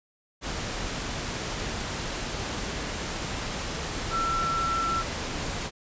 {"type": "tone in noise", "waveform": "sine", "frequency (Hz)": 1343, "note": "E6", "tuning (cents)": 32, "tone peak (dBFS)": -25, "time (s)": [4.1, 5.04], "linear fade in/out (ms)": 50, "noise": "pink", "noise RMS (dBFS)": -32, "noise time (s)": [0.41, 5.71], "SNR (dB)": 4, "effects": ["resampled to 16000 Hz"]}